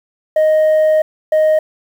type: tone pair in turn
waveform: sine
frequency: 622.3 / 622.3 Hz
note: D#5 / D#5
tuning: 0 / 0 cents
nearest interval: unison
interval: 0 cents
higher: neither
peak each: -6 dBFS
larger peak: neither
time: 0.36-1.02 / 1.32-1.59 s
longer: first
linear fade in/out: 5 ms
effects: tanh soft clip ceiling -8 dBFS + 7-bit